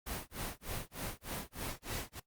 pink noise with tremolo, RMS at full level -38 dBFS, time 0.06-2.2 s, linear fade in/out 10 ms, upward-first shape sine, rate 3.3 Hz, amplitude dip 100%, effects noise-tail reverb RT60 0.1 s tail -17 dB re dry + Opus 32 kbps

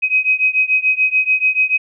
sine beating tone pair, 2523 / 2529.9 Hz, D#7 / D#7, +23 / +28 cents, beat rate 6.9 Hz, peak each -15 / -16 dBFS, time 0.02-1.78 s, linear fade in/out 20 ms, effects none

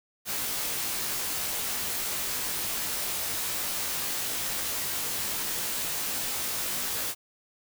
white noise with comb filter, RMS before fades -31 dBFS, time 0.25-7.15 s, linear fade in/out 50 ms, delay 18 ms, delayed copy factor -1, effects none

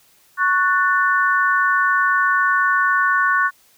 sine chord, F# minor, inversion second, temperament just, 1110 / 1480 / 1776 Hz, C#6 / F#6 / A6, +2 / 0 / +16 cents, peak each -18 / -17 / -22 dBFS, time 0.37-3.51 s, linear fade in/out 50 ms, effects white hiss -55 dBFS RMS until 3.77 s

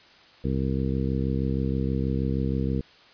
harmonic tone, 66.3 Hz, C2, 23 cents sharp, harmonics 1 / 2 / 3 / 4 / 5 / 6 / 7, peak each -29 / -28 / -29 / -32 / -36 / -38 / -35 dBFS, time 0.44-2.81 s, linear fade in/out 5 ms, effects white hiss -53 dBFS RMS until 3.13 s + resampled to 11025 Hz

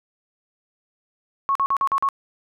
sine tone bursts, 1100 Hz, C#6, 14 cents flat, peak -17 dBFS, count 6, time 1.49-2.088 s, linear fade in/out 0 ms, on 63 ms, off 44 ms, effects none

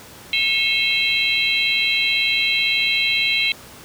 sine tone cluster, 2179 / 2589 / 2707 / 3205 / 3971 Hz, C#7 / E7 / E7 / G7 / B7, -30 / -32 / +45 / +38 / +9 cents, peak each -22 / -26 / -24 / -22 / -22 dBFS, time 0.33-3.52 s, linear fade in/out 2 ms, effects pink hiss -41 dBFS RMS until 3.84 s + high-pass 80 Hz 12 dB/octave

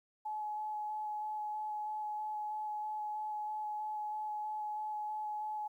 sine tone with vibrato, 850 Hz, G#5, 40 cents sharp, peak -36 dBFS, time 0.25-5.68 s, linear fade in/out 10 ms, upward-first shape square, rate 3.1 Hz, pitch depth 9 cents each way, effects 12-bit

